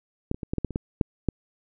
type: clicks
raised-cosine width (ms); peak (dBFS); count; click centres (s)
3; -11 / -22 / -19 / -14 / -12 / -12 / -23 / -12 / -7 / -9; 10; 0.314 / 0.345 / 0.432 / 0.535 / 0.583 / 0.647 / 0.707 / 0.759 / 1.012 / 1.287
effects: none